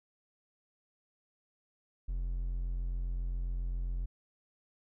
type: tone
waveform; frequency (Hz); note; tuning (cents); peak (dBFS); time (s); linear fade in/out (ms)
triangle; 43.71; F1; +2; -30; 2.08-4.06; 10
effects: none